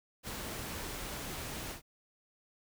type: noise with ADSR envelope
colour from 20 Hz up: pink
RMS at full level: -39 dBFS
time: 0.23-1.82 s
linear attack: 57 ms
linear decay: 5 ms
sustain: -2 dB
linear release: 120 ms
effects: none

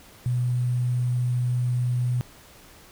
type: tone with sample-and-hold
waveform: sine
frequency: 123.47 Hz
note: B2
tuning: in tune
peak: -21 dBFS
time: 0.26-2.21 s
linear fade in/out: 0 ms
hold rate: 8820 Hz
effects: pink hiss -50 dBFS RMS until 2.91 s

